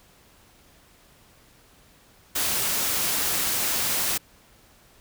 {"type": "noise", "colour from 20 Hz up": "white", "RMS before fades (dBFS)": -25, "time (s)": [2.35, 4.18], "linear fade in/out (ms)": 10, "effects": ["pink hiss -56 dBFS RMS until 5 s"]}